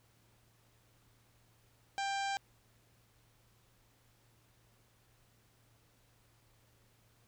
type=harmonic tone; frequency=790 Hz; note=G5; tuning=13 cents sharp; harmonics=1 / 2 / 3 / 4 / 5 / 6 / 7 / 8 / 9 / 10; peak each=-35 / -41 / -45 / -47 / -49 / -51 / -52 / -53 / -54 / -55 dBFS; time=1.98-2.37 s; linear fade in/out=0 ms; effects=added 115 Hz sine -70 dBFS peak until 7.27 s + pink hiss -70 dBFS RMS until 7.27 s